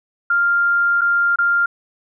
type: tone with dropouts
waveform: sine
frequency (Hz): 1396.9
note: F6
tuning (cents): 0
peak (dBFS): -13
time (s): 0.3-1.66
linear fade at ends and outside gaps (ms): 5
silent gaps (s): 1.011-1.015 / 1.359-1.386
effects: none